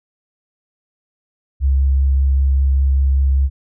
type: tone with vibrato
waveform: sine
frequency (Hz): 67.8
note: C#2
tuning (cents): -38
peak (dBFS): -11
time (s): 1.6-3.5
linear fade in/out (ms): 50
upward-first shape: triangle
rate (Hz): 5.1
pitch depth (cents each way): 13
effects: none